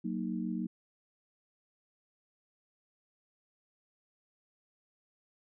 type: chord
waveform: sine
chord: D# minor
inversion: first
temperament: just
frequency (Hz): 186.68 / 233.3 / 311.1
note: F#3 / A#3 / D#4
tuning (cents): +16 / +2 / 0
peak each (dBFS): -36 / -36 / -39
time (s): 0.04-0.67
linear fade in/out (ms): 10
effects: none